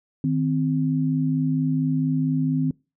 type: tone pair together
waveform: sine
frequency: 155.7 / 260.1 Hz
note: D#3 / C4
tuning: +2 / -10 cents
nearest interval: major sixth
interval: 888 cents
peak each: -22 dBFS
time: 0.24-2.71 s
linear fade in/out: 2 ms
effects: noise-tail reverb RT60 0.3 s tail -25 dB re dry